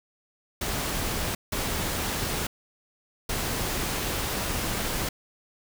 pink noise bursts at uneven times, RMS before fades -29 dBFS, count 3, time 0.61-1.35 / 1.52-2.47 / 3.29-5.09 s, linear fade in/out 5 ms, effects none

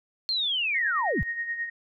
sine linear sweep, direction down, 4285 to 30.87 Hz, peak -24 dBFS, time 0.29-1.23 s, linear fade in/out 0 ms
sine tone with tremolo, 1864.7 Hz, A#6, in tune, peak -26 dBFS, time 0.74-1.7 s, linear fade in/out 10 ms, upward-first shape sine, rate 9.4 Hz, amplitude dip 60%
effects none

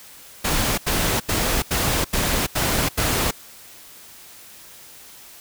pink noise bursts, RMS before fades -21 dBFS, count 7, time 0.44-3.312 s, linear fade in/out 10 ms, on 340 ms, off 82 ms, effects white hiss -44 dBFS RMS until 5.4 s

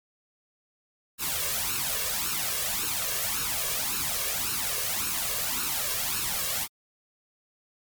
white noise with flanger, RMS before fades -29 dBFS, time 1.18-6.68 s, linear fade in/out 50 ms, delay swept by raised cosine 0.73 to 1.83 ms, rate 1.8 Hz, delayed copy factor +0.75, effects MP3 96 kbps

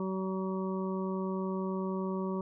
harmonic tone, 189.3 Hz, F#3, 40 cents sharp, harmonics 1 / 2 / 3 / 5 / 6, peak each -33 / -36 / -43 / -43 / -44 dBFS, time 0-2.41 s, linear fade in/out 2 ms, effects none

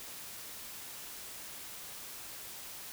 silence, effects white hiss -46 dBFS RMS until 2.92 s

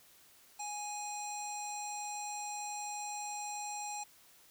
square tone with low-pass filter, 830.6 Hz, G#5, in tune, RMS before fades -41 dBFS, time 0.59-4.04 s, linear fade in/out 10 ms, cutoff 7300 Hz, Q 7.3, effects white hiss -62 dBFS RMS until 4.5 s

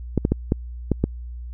clicks, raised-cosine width 3 ms, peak -5 dBFS, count 6, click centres 0.177 / 0.251 / 0.32 / 0.521 / 0.917 / 1.04 s, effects added 60 Hz sine -31 dBFS peak until 1.53 s

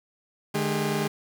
sawtooth tone cluster, 150.7 / 211 / 401.9 Hz, D3 / G#3 / G4, +45 / +28 / +43 cents, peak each -25 dBFS, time 0.54-1.08 s, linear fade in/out 10 ms, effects 8-bit

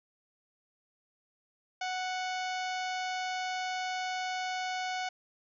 harmonic tone with a mistuned harmonic, 740 Hz, F#5, in tune, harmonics 1 / 2 / 3 / 4 / 5 / 6 / 7 / 8 / 9, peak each -34 / -40 / -41 / -45 / -48 / -47 / -49 / -51 / -53 dBFS, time 1.81-5.09 s, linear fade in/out 5 ms, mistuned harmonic 5, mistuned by -56 cents, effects none

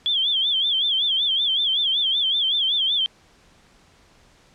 sine tone with vibrato, 3322 Hz, G#7, in tune, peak -18 dBFS, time 0.06-3.06 s, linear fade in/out 0 ms, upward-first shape sine, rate 5.3 Hz, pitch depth 130 cents each way, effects pink hiss -55 dBFS RMS until 4.54 s + low-pass 7000 Hz 12 dB/octave

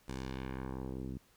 10% pulse tone with low-pass filter sweep, 65.3 Hz, C2, 3 cents flat, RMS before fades -41 dBFS, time 0.08-1.18 s, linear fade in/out 5 ms, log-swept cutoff 9600 to 230 Hz, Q 1.1, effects pink hiss -67 dBFS RMS until 1.36 s

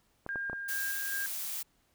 clicks, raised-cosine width 1 ms, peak -26 dBFS, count 4, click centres 0.264 / 0.358 / 0.498 / 0.531 s
sine tone with tremolo, 1608 Hz, G6, 44 cents sharp, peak -33 dBFS, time 0.29-1.26 s, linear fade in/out 0 ms, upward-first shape square, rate 2.4 Hz, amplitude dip 30%
blue noise, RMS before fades -37 dBFS, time 0.68-1.63 s, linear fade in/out 10 ms
effects pink hiss -71 dBFS RMS until 1.94 s

